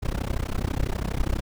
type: noise with amplitude modulation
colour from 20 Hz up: brown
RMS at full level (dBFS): -22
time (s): 0.02-1.41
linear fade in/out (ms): 20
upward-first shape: sine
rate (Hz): 32.2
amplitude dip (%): 100
effects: none